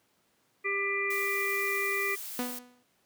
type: harmonic tone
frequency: 397 Hz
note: G4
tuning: 22 cents sharp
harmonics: 1 / 3 / 5 / 6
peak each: -34 / -37 / -31 / -33 dBFS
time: 0.64-2.16 s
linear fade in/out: 20 ms
type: noise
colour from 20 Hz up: blue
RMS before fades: -40 dBFS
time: 1.1-2.59 s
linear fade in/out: 5 ms
type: tone with exponential decay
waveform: sawtooth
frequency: 247.1 Hz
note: B3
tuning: 1 cent sharp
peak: -24 dBFS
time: 2.39-2.83 s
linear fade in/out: 0 ms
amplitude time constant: 95 ms
effects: pink hiss -70 dBFS RMS until 3.05 s + high-pass 150 Hz 12 dB/octave